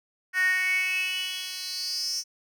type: tone with high-pass filter sweep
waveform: 10% pulse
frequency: 370 Hz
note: F#4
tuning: in tune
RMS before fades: -28 dBFS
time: 0.33-2.24 s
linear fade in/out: 50 ms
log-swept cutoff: 1700 to 5800 Hz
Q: 9
effects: none